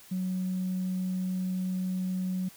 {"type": "tone", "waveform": "sine", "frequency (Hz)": 185, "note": "F#3", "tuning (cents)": 0, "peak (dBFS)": -27, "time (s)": [0.11, 2.49], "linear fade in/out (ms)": 10, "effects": ["tanh soft clip ceiling -24 dBFS", "white hiss -53 dBFS RMS until 2.56 s"]}